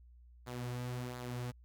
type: tone with flanger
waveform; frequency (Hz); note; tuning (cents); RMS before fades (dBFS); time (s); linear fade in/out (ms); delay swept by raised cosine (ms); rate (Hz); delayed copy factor
sawtooth; 123.47; B2; 0; -41; 0.46-1.52; 20; 0.34 to 5.34; 1.4; -0.5
effects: added 60 Hz sine -56 dBFS peak until 1.64 s